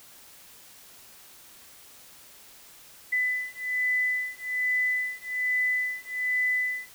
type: beating tone pair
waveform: sine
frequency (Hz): 2000 / 2001.2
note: B6 / B6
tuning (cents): +21 / +22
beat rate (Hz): 1.2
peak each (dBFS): -28 / -28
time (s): 3.12-6.89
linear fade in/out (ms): 10
effects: white hiss -51 dBFS RMS until 6.94 s